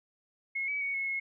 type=tone with pitch steps; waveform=sine; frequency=2170 / 2283 / 2231 / 2184 / 2172 Hz; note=C#7 / D7 / C#7 / C#7 / C#7; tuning=-37 / -50 / +11 / -26 / -36 cents; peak=-30 dBFS; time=0.55-1.2 s; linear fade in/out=10 ms; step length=130 ms; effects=none